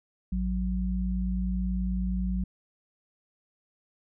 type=tone pair together; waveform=sine; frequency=55.48 / 185 Hz; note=A1 / F#3; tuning=+15 / 0 cents; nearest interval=octave + major sixth; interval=2085 cents; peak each=-28 / -29 dBFS; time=0.32-2.44 s; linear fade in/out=5 ms; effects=none